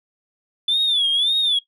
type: tone with vibrato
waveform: sine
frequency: 3474 Hz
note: A7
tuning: 23 cents flat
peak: -14 dBFS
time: 0.68-1.59 s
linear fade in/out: 5 ms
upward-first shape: sine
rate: 1.8 Hz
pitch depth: 130 cents each way
effects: noise-tail reverb RT60 0.1 s tail -17 dB re dry + tanh soft clip ceiling -13 dBFS